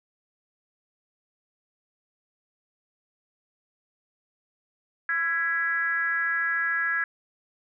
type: tone with frequency modulation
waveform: sine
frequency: 1661.2 Hz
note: G#6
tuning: in tune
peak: -23 dBFS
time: 5.09-7.04 s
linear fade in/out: 2 ms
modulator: 318 Hz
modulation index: 0.75
effects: none